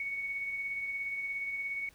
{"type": "tone with tremolo", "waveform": "sine", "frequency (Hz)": 2225, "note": "C#7", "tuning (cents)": 6, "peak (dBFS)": -32, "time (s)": [0, 1.89], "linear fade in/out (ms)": 2, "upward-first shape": "sine", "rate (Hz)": 17, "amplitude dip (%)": 35, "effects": ["pink hiss -62 dBFS RMS until 1.94 s"]}